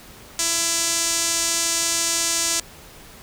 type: tone with band-pass filter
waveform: sawtooth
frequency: 334.2 Hz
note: E4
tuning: 24 cents sharp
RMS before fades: -22 dBFS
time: 0.39-2.6 s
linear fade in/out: 2 ms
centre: 7100 Hz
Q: 2
effects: pink hiss -44 dBFS RMS until 3.22 s